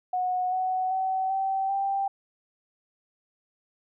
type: tone with pitch steps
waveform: sine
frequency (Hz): 732 / 745.2 / 758.7 / 772.4 / 786.4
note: F#5 / F#5 / F#5 / G5 / G5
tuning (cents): -19 / +12 / +43 / -26 / +5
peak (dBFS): -24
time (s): 0.13-2.08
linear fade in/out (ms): 5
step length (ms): 390
effects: none